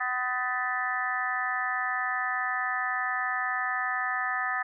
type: harmonic tone with a mistuned harmonic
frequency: 251.7 Hz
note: B3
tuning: 33 cents sharp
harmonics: 3 / 4 / 5 / 6 / 7 / 8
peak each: -34 / -40 / -32 / -42 / -30 / -37 dBFS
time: 0-4.63 s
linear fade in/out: 10 ms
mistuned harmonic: 8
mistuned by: -41 cents
effects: none